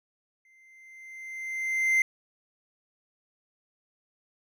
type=tone with exponential growth; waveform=triangle; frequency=2082 Hz; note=C7; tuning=9 cents flat; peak=-17 dBFS; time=0.45-2.02 s; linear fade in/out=2 ms; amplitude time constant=340 ms; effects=none